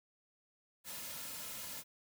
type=noise with comb filter; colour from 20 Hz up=white; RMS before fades=-45 dBFS; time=0.84-1.84 s; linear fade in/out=50 ms; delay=2.6 ms; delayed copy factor=-0.65; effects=none